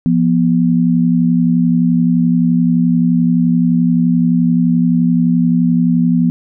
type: tone pair together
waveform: sine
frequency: 172.3 / 243.9 Hz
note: F3 / B3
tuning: -23 / -21 cents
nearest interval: tritone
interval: 602 cents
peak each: -12 dBFS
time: 0.06-6.3 s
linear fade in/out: 0 ms
effects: none